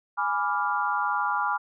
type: chord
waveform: sine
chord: G# diminished seventh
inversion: none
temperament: equal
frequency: 830.6 / 987.8 / 1174.7 / 1396.9 Hz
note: G#5 / B5 / D6 / F6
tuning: 0 / 0 / 0 / 0 cents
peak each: -29 dBFS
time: 0.17-1.58 s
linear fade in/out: 20 ms
effects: none